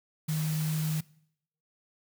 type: tone in noise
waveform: sine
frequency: 155.56 Hz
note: D#3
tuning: in tune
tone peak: -27 dBFS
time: 0.28-1.01 s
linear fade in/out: 10 ms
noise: white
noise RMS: -40 dBFS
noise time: 0.28-1.01 s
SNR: +10 dB
effects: noise-tail reverb RT60 0.7 s tail -22 dB re dry